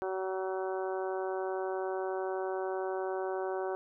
harmonic tone, 188.8 Hz, F#3, 35 cents sharp, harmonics 2 / 3 / 4 / 5 / 6 / 7 / 8, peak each -34 / -39 / -39 / -44 / -47 / -50 / -47 dBFS, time 0.02-3.75 s, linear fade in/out 0 ms, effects none

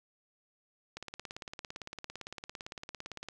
click train, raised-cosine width 0.2 ms, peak -24 dBFS, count 42, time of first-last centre 0.97-3.286 s, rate 17.7 Hz, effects none

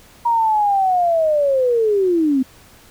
sine linear sweep, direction down, 952 to 252.3 Hz, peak -13 dBFS, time 0.25-2.43 s, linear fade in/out 10 ms, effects pink hiss -47 dBFS RMS until 2.9 s

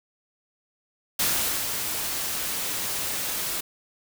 white noise with ADSR envelope, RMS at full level -23 dBFS, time 1.19-3.61 s, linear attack 7 ms, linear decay 460 ms, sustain -6 dB, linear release 9 ms, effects none

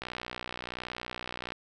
click train, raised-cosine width 0.3 ms, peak -20 dBFS, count 93, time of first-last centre 0.02-1.521 s, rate 61.3 Hz, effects none

